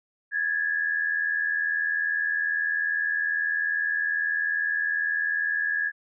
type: tone pair together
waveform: sine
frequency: 1661.2 / 1741.2 Hz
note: G#6 / A6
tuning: 0 / -19 cents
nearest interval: minor second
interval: 81 cents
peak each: -25 / -28 dBFS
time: 0.31-5.92 s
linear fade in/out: 50 ms
effects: none